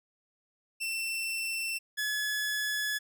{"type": "tone pair in turn", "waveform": "sawtooth", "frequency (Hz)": [2687, 1703.5], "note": ["E7", "G#6"], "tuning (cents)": [33, 44], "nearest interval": "minor sixth", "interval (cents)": 789, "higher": "first", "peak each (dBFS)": [-28, -26], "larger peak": "second", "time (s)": [[0.8, 1.79], [1.97, 2.99]], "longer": "second", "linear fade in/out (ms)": 20, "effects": []}